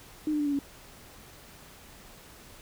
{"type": "tone with pitch steps", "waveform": "sine", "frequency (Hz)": [306, 299.4, 292.9, 286.5, 280.3], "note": ["D#4", "D4", "D4", "D4", "C#4"], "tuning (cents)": [-29, 33, -5, -43, 19], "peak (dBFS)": -25, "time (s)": [0.27, 0.59], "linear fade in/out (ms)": 2, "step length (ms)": 64, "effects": ["pink hiss -51 dBFS RMS until 2.61 s"]}